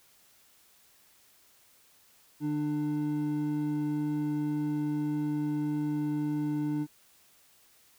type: tone pair together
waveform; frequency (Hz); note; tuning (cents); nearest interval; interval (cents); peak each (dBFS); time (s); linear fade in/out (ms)
triangle; 149.7 / 298.3; D3 / D4; +33 / +27; octave; 1194; -32 / -27; 2.4-6.87; 50
effects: white hiss -62 dBFS RMS until 7.98 s